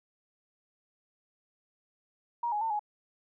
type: tone with pitch steps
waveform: sine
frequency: 946 / 836 / 901 / 837 Hz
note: A#5 / G#5 / A5 / G#5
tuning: +25 / +11 / +41 / +13 cents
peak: -28 dBFS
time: 2.43-2.794 s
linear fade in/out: 5 ms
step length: 91 ms
effects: none